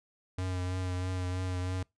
square tone with vibrato, 91.6 Hz, F#2, 17 cents flat, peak -32 dBFS, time 0.38-1.83 s, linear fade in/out 5 ms, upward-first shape triangle, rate 3.1 Hz, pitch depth 27 cents each way, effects noise-tail reverb RT60 0.2 s tail -25 dB re dry + resampled to 22050 Hz

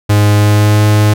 45% pulse tone with pitch glide, 103.83 to 105.52 Hz, G#2 to G#2, 0 to +28 cents, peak -6 dBFS, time 0.09-1.14 s, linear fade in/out 10 ms, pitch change +28 cents, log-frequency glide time 0.35-0.83 s, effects none

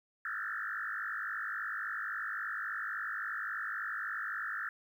sine tone with frequency modulation, 1568 Hz, G6, in tune, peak -35 dBFS, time 0.25-4.69 s, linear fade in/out 2 ms, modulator 51.8 Hz, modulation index 5, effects 11-bit

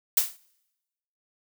blue noise with exponential decay, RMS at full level -17 dBFS, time 0.17-0.37 s, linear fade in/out 5 ms, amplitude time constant 43 ms, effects noise-tail reverb RT60 1.0 s tail -26 dB re dry

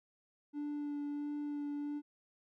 triangle tone with vibrato, 291.6 Hz, D4, 12 cents flat, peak -34 dBFS, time 0.53-2.02 s, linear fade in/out 50 ms, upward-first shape sine, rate 1.5 Hz, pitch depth 12 cents each way, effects tanh soft clip ceiling -30 dBFS

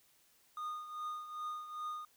triangle tone with tremolo, 1228 Hz, D#6, 23 cents flat, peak -35 dBFS, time 0.57-2.05 s, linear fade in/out 2 ms, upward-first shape triangle, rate 2.5 Hz, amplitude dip 70%, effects white hiss -69 dBFS RMS until 2.16 s

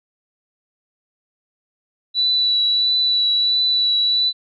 sine tone with vibrato, 3951 Hz, B7, in tune, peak -14 dBFS, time 2.14-4.33 s, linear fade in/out 50 ms, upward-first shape triangle, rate 1.5 Hz, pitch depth 17 cents each way, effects MP3 64 kbps

